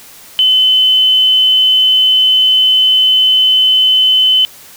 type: tone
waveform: sine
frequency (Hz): 3040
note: F#7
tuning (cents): +46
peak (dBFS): -6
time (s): 0.39-4.45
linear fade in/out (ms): 0
effects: white hiss -37 dBFS RMS until 4.76 s